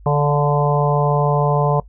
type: harmonic tone with a mistuned harmonic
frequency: 146.3 Hz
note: D3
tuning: 6 cents flat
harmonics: 1 / 3 / 4 / 5 / 6 / 7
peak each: -16 / -21 / -22 / -23 / -24 / -24 dBFS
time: 0.06-1.8 s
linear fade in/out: 2 ms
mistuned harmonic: 5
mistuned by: -32 cents
effects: noise-tail reverb RT60 0.1 s tail -22 dB re dry + added 50 Hz sine -39 dBFS peak until 1.88 s